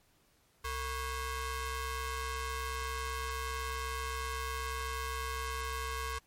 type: ring-modulated tone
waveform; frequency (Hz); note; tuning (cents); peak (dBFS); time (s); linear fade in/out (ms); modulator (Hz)
sawtooth; 519; C5; -14; -28; 0.64-6.19; 10; 585
effects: pink hiss -69 dBFS RMS until 6.26 s + MP3 64 kbps